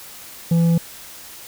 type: tone with tanh clipping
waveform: sine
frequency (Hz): 167.8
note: E3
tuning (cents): +31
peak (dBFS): -14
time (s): 0.51-0.78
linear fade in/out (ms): 5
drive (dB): 6
effects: white hiss -39 dBFS RMS until 1.47 s